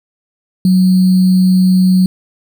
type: tone with sample-and-hold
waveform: sine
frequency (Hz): 185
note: F#3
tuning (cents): 0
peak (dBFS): -6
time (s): 0.65-2.06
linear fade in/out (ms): 2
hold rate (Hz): 4410
effects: none